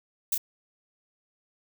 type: noise with echo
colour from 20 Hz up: violet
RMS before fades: -25 dBFS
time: 0.32-0.35 s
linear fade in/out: 5 ms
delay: 29 ms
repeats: 1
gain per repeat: -4 dB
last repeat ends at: 0.379 s
effects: none